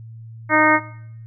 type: harmonic tone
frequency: 308.3 Hz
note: D#4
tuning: 16 cents flat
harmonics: 1 / 2 / 3 / 4 / 5 / 6 / 7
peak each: -20 / -20 / -20 / -20 / -20 / -20 / -20 dBFS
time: 0.49-0.8 s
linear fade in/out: 50 ms
effects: noise-tail reverb RT60 0.7 s tail -18 dB re dry + added 113 Hz sine -35 dBFS peak until 1.26 s